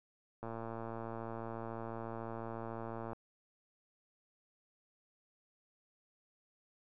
click train, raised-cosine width 1 ms, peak -29 dBFS, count 309, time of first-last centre 0.43-3.132 s, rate 114 Hz, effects none

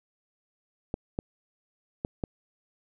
clicks, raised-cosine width 2 ms, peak -16 dBFS, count 4, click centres 0.941 / 1.189 / 2.049 / 2.238 s, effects none

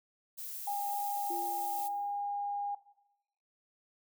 violet noise, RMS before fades -42 dBFS, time 0.37-1.89 s, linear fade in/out 20 ms
sine tone, 812 Hz, G#5, 39 cents flat, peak -32 dBFS, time 0.67-2.75 s, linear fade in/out 5 ms
sine tone with exponential decay, 344.4 Hz, F4, 24 cents flat, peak -38 dBFS, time 1.3-2.27 s, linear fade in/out 5 ms, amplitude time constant 210 ms
effects noise-tail reverb RT60 0.9 s tail -17 dB re dry

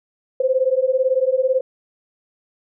sine beating tone pair, 511 / 529 Hz, C5 / C5, -41 / +19 cents, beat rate 18 Hz, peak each -18 dBFS, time 0.4-1.61 s, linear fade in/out 5 ms, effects none

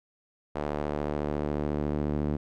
sawtooth tone with band-pass filter sweep, 74.1 Hz, D2, 16 cents sharp, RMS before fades -30 dBFS, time 0.55-2.37 s, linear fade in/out 10 ms, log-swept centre 630 to 260 Hz, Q 0.97, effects none

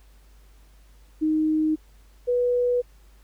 sine tone pair in turn, 311.1 / 490.1 Hz, D#4 / B4, 0 / -13 cents, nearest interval minor sixth, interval 787 cents, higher second, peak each -19 dBFS, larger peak neither, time 1.21-1.76 / 2.27-2.82 s, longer neither, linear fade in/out 20 ms, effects added 50 Hz sine -50 dBFS peak until 3.23 s + pink hiss -61 dBFS RMS until 3.23 s

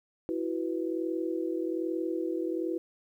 sine chord, E suspended second, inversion none, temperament just, 329.6 / 370.8 / 494.4 Hz, E4 / F#4 / B4, 0 / +4 / +2 cents, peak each -31 / -34 / -37 dBFS, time 0.29-2.78 s, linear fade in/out 0 ms, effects 11-bit

